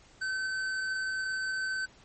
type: tone with tanh clipping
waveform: triangle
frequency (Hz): 1533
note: G6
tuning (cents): -39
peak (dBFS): -32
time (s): 0.21-1.86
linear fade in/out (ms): 10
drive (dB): 16
effects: pink hiss -58 dBFS RMS until 2.04 s + MP3 32 kbps